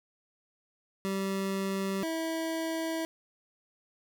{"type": "tone pair in turn", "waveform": "25% pulse", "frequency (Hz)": [194, 325.1], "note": ["G3", "E4"], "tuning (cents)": [-18, -24], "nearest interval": "major sixth", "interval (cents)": 894, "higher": "second", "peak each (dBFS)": [-26, -27], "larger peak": "first", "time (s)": [[1.05, 2.03], [2.03, 3.05]], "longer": "second", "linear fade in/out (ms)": 0, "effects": []}